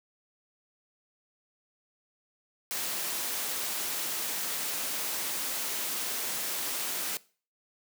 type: noise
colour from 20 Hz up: white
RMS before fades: -33 dBFS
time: 2.71-7.17 s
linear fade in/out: 0 ms
effects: noise-tail reverb RT60 0.4 s tail -21 dB re dry + high-pass 200 Hz 12 dB/octave